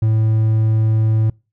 triangle tone, 110 Hz, A2, in tune, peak -10 dBFS, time 0.02-1.3 s, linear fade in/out 5 ms, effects noise-tail reverb RT60 0.3 s tail -26 dB re dry

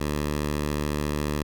10% pulse tone, 74.1 Hz, D2, 16 cents sharp, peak -17 dBFS, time 0-1.43 s, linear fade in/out 10 ms, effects none

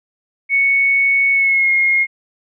sine tone with pitch glide, 2217 to 2146 Hz, C#7 to C7, 0 to +43 cents, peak -11 dBFS, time 0.49-2.07 s, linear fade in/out 50 ms, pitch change -57 cents, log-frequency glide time 1.32-1.71 s, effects none

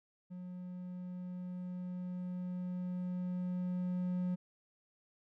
triangle tone with level ramp, 180.5 Hz, F#3, 43 cents flat, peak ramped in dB -41 to -30 dBFS, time 0.3-4.36 s, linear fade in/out 20 ms, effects none

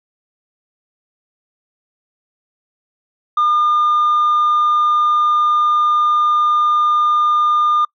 sine tone with tanh clipping, 1209 Hz, D6, 50 cents sharp, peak -12 dBFS, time 3.37-7.85 s, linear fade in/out 5 ms, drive 1 dB, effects noise-tail reverb RT60 0.1 s tail -26 dB re dry

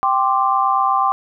sine chord, G suspended fourth, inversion none, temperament equal, 784 / 1046.5 / 1174.7 Hz, G5 / C6 / D6, 0 / 0 / 0 cents, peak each -18 dBFS, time 0.03-1.12 s, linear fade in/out 0 ms, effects none

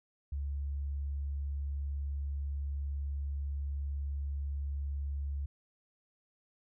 sine tone, 70.5 Hz, C#2, 30 cents sharp, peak -33 dBFS, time 0.32-5.46 s, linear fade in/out 5 ms, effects none

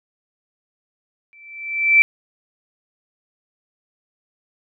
sine tone with exponential growth, 2331 Hz, D7, 14 cents flat, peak -6 dBFS, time 1.33-2.02 s, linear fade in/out 0 ms, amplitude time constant 150 ms, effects none

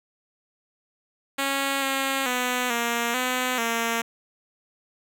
5% pulse tone with pitch steps, 274.9 / 270.6 / 249.1 / 235.2 / 253.2 / 230.4 Hz, C#4 / C#4 / B3 / A#3 / B3 / A#3, -14 / -42 / +15 / +16 / +43 / -20 cents, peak -12 dBFS, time 1.38-4.02 s, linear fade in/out 10 ms, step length 440 ms, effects none

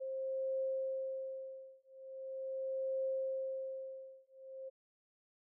sine tone with tremolo, 530 Hz, C5, 22 cents sharp, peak -33 dBFS, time 0-4.7 s, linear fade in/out 20 ms, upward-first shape triangle, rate 0.41 Hz, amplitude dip 100%, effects none

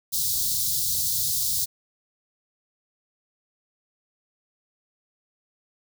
white band-stop noise, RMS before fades -25 dBFS, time 0.12-1.66 s, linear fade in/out 20 ms, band 170 to 3800 Hz, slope 48 dB/octave, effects none

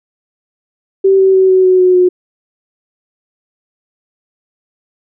sine tone with pitch steps, 386.8 / 382.6 / 378.4 / 374.3 / 370.2 / 366.1 / 362.2 Hz, G4 / G4 / F#4 / F#4 / F#4 / F#4 / F#4, -23 / -42 / +39 / +20 / +1 / -18 / -37 cents, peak -5 dBFS, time 1.04-2.09 s, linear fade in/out 10 ms, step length 150 ms, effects none

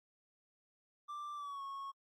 triangle tone with pitch glide, 1178 to 1099.1 Hz, D6 to C#6, +5 to -15 cents, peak -40 dBFS, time 1.08-1.92 s, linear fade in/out 20 ms, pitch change -120 cents, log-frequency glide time 1.35-1.62 s, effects AAC 48 kbps

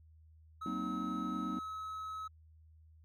triangle tone, 1286 Hz, E6, 43 cents flat, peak -38 dBFS, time 0.61-2.28 s, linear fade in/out 10 ms
triangle chord, C half-diminished seventh, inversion second, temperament equal with one note detuned, 189.1 / 233.1 / 261.6 / 311.1 Hz, Gb3 / Bb3 / C4 / Eb4, +38 / 0 / 0 / 0 cents, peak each -40 dBFS, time 0.66-1.59 s, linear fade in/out 2 ms
effects added 79 Hz sine -58 dBFS peak until 3.04 s

